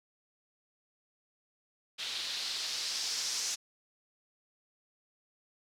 blue noise with low-pass filter sweep, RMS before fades -36 dBFS, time 1.98-3.56 s, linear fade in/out 20 ms, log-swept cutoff 3700 to 5900 Hz, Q 2.6, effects none

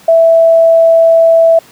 sine tone, 659.3 Hz, E5, in tune, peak -3 dBFS, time 0.08-1.59 s, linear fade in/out 5 ms, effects pink hiss -40 dBFS RMS until 1.71 s + high-pass 150 Hz 12 dB/octave

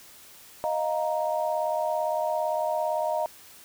sine chord, Eb suspended second, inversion none, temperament just, 622.3 / 700 / 933.4 Hz, Eb5 / F5 / Bb5, 0 / +4 / +2 cents, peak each -27 / -30 / -30 dBFS, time 0.64-3.26 s, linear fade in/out 0 ms, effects white hiss -50 dBFS RMS until 3.64 s

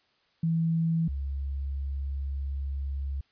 sine tone pair in turn, 164.2 / 68.91 Hz, E3 / C#2, -6 / -10 cents, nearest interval octave + minor third, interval 1504 cents, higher first, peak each -23 / -29 dBFS, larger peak first, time 0.43-1.08 / 1.08-3.21 s, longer second, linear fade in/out 5 ms, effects white hiss -68 dBFS RMS until 3.31 s + resampled to 11025 Hz

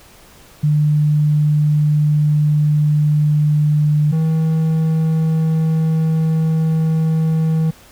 sine / triangle tone pair in turn, 150 / 159.75 Hz, D3 / D#3, +37 / +46 cents, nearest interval minor second, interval 109 cents, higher second, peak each -11 dBFS, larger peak neither, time 0.63-4.12 / 4.12-7.71 s, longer second, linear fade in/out 10 ms, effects pink hiss -45 dBFS RMS until 7.91 s

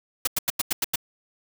white noise bursts, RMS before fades -23 dBFS, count 7, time 0.25-0.958 s, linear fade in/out 5 ms, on 24 ms, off 90 ms, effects none

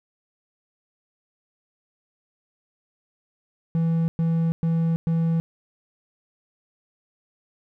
triangle tone bursts, 164.81 Hz, E3, in tune, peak -17 dBFS, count 4, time 3.75-5.4 s, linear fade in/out 0 ms, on 330 ms, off 110 ms, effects none

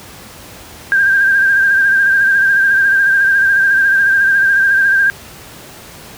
sine tone with vibrato, 1589 Hz, G6, 23 cents sharp, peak -8 dBFS, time 0.92-5.1 s, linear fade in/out 0 ms, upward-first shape sine, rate 14 Hz, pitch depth 40 cents each way, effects pink hiss -35 dBFS RMS until 6.17 s + high-pass 60 Hz 12 dB/octave

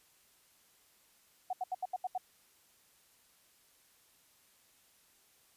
sine tone bursts, 740 Hz, F#5, in tune, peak -32 dBFS, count 7, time 1.5-2.179 s, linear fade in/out 5 ms, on 31 ms, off 77 ms, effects white hiss -67 dBFS RMS until 5.56 s + resampled to 32000 Hz

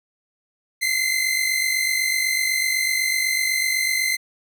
sawtooth tone pair together, 2045 / 2093 Hz, C7 / C7, -40 / 0 cents, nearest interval unison, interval 40 cents, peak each -19 dBFS, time 0.81-4.17 s, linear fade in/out 20 ms, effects none

